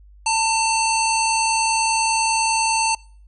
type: harmonic tone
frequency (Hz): 895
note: A5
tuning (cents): +29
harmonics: 1 / 3 / 5 / 7 / 9 / 10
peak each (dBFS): -19 / -24 / -26 / -27 / -29 / -29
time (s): 0.26-2.95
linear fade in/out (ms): 5
effects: noise-tail reverb RT60 0.5 s tail -25 dB re dry + added 50 Hz sine -44 dBFS peak until 3.27 s